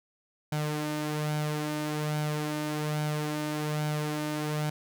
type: tone with flanger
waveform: sawtooth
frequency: 151.1 Hz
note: D3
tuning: 50 cents sharp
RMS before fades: -31 dBFS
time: 0.52-4.7 s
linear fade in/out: 5 ms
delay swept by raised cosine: 1.3 to 3.4 ms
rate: 1.2 Hz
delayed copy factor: +0.5
effects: none